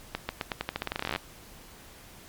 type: accelerating click train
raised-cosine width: 0.3 ms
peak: -13 dBFS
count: 21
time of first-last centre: 0.15-1.16 s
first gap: 140 ms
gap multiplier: 0.87
effects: pink hiss -50 dBFS RMS until 2.28 s + MP3 96 kbps